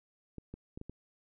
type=clicks; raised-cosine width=3 ms; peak=-30 dBFS; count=5; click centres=0.383 / 0.54 / 0.775 / 0.814 / 0.896 s; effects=none